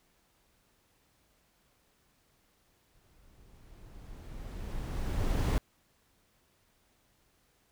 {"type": "noise with exponential growth", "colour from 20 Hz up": "brown", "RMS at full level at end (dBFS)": -25, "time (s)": [2.95, 5.58], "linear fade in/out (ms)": 0, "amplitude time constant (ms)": 570, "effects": ["pink hiss -70 dBFS RMS until 7.71 s"]}